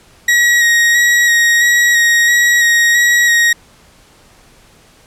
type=tone with vibrato; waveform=40% pulse; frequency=1895 Hz; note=A#6; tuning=28 cents sharp; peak=-7 dBFS; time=0.28-3.53 s; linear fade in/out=5 ms; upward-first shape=square; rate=1.5 Hz; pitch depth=15 cents each way; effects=pink hiss -46 dBFS RMS until 5.06 s + low-pass 11000 Hz 12 dB/octave